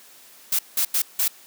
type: noise bursts at uneven times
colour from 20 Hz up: blue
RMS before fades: -21 dBFS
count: 4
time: 0.52-0.59 / 0.77-0.85 / 0.94-1.02 / 1.19-1.28 s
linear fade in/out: 5 ms
effects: white hiss -49 dBFS RMS until 1.46 s + high-pass 200 Hz 12 dB/octave